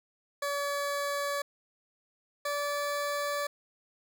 20% pulse tone pair in turn, 570 / 578 Hz, C#5 / D5, +48 / -28 cents, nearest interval unison, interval 24 cents, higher second, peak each -25 dBFS, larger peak neither, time 0.42-1.42 / 2.45-3.47 s, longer second, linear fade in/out 5 ms, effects none

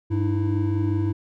triangle tone cluster, 99.7 / 302.3 / 327.8 Hz, G2 / D#4 / E4, +30 / -50 / -10 cents, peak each -20 / -27 / -24 dBFS, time 0.1-1.13 s, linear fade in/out 20 ms, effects none

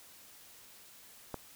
click, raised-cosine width 1 ms, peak -23 dBFS, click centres 1.343 s, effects white hiss -56 dBFS RMS until 1.55 s

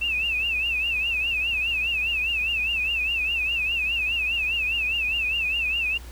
sine tone with vibrato, 2637 Hz, E7, in tune, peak -22 dBFS, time 0.01-5.98 s, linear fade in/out 10 ms, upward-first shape triangle, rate 4.9 Hz, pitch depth 140 cents each way, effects added 60 Hz sine -38 dBFS peak until 6.11 s + pink hiss -47 dBFS RMS until 6.11 s

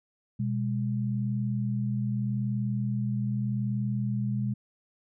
sine tone pair together, 123.47 / 204.3 Hz, B2 / G#3, 0 / -28 cents, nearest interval major sixth, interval 872 cents, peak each -28 / -30 dBFS, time 0.39-4.54 s, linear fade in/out 10 ms, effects none

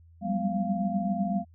sine tone cluster, 183 / 195 / 202.9 / 247.9 / 693 Hz, F#3 / G3 / G#3 / B3 / F5, -19 / -9 / -40 / +7 / -14 cents, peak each -33 / -33 / -29 / -36 / -32 dBFS, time 0.21-1.45 s, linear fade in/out 50 ms, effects added 83 Hz sine -52 dBFS peak until 1.54 s

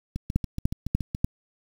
two click trains, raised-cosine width 5 ms, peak -17 / -9 dBFS, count 8 / 4, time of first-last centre 0.16-1.149 / 0.36-1.245 s, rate 7.08 / 3.39 Hz, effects 7-bit

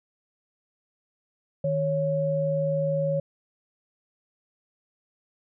sine tone pair together, 155.56 / 554.4 Hz, D#3 / C#5, 0 / 0 cents, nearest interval octave + minor seventh, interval 2200 cents, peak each -27 / -24 dBFS, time 1.64-3.2 s, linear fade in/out 5 ms, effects none

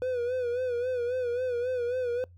triangle tone with vibrato, 493.9 Hz, B4, in tune, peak -25 dBFS, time 0.02-2.24 s, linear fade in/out 0 ms, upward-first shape sine, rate 3.7 Hz, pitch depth 69 cents each way, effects noise-tail reverb RT60 0.2 s tail -26 dB re dry + added 88 Hz sine -50 dBFS peak until 2.37 s

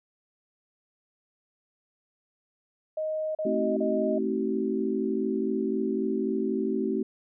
sine tone bursts, 624 Hz, D#5, 5 cents sharp, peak -27 dBFS, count 3, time 2.97-4.184 s, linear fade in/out 5 ms, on 380 ms, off 37 ms
sine chord, A diminished seventh, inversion none, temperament just, 220 / 264 / 316.8 / 380.2 Hz, A3 / C4 / Eb4 / Gb4, 0 / +16 / +31 / +47 cents, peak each -30 / -31 / -33 / -29 dBFS, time 3.45-7.03 s, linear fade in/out 5 ms
effects none

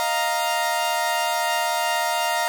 sawtooth chord, Eb suspended second, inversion none, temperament equal, 622.3 / 698.5 / 932.3 Hz, Eb5 / F5 / Bb5, 0 / 0 / 0 cents, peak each -25 / -21 / -20 dBFS, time 0-2.48 s, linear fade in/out 0 ms, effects none

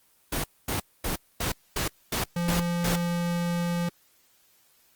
pink noise bursts, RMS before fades -28 dBFS, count 8, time 0.32-2.96 s, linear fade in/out 5 ms, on 120 ms, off 240 ms
square tone, 172.8 Hz, F3, 18 cents flat, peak -26 dBFS, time 2.36-3.89 s, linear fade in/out 5 ms
effects white hiss -63 dBFS RMS until 4.95 s + Opus 24 kbps

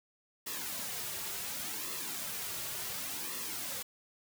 white noise with flanger, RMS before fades -39 dBFS, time 0.46-3.83 s, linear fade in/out 10 ms, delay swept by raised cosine 1.3 to 4 ms, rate 0.69 Hz, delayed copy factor -0.6, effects none

